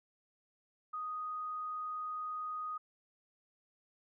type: tone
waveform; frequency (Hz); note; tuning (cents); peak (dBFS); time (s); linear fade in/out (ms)
sine; 1244.5; D#6; 0; -37; 0.93-2.78; 10
effects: none